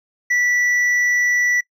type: tone with hard clipping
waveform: sine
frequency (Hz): 1960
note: B6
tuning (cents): -14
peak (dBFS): -16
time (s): 0.3-1.61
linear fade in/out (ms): 10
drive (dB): 4
effects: noise-tail reverb RT60 0.1 s tail -22 dB re dry